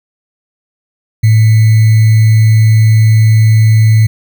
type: tone with sample-and-hold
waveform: sine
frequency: 110 Hz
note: A2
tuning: in tune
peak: -3 dBFS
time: 1.23-4.07 s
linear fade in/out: 10 ms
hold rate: 2100 Hz
effects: none